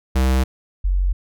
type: tone pair in turn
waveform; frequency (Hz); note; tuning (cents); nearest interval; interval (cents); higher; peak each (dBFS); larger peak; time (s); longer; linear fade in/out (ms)
square / sine; 65 / 45.99; C2 / F#1; -11 / -10; tritone; 599; first; -15; neither; 0.15-0.44 / 0.84-1.13; neither; 10
effects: none